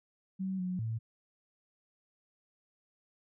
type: tone with pitch steps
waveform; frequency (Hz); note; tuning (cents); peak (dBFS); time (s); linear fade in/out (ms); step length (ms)
sine; 189.9 / 182.4 / 112.4; F#3 / F#3 / A2; +45 / -24 / +37; -32; 0.39-0.99; 20; 200
effects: none